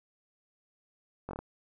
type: slowing click train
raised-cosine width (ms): 1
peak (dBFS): -24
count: 5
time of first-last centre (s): 1.29-1.39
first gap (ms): 20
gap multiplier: 1.15
effects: none